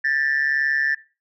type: tone with amplitude modulation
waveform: sine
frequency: 1769 Hz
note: A6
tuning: 9 cents sharp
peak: -13 dBFS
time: 0.04-0.95 s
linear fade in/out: 10 ms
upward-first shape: sine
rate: 142 Hz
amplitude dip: 85%
effects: noise-tail reverb RT60 0.3 s tail -18 dB re dry + tanh soft clip ceiling -13 dBFS